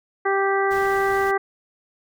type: harmonic tone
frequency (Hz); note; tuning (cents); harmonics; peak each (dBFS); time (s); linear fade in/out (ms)
392; G4; 0; 1 / 2 / 3 / 4 / 5; -21 / -24 / -26 / -27 / -28; 0.25-1.38; 10
type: noise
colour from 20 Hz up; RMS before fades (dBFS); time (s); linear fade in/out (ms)
pink; -39; 0.7-1.32; 20
effects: none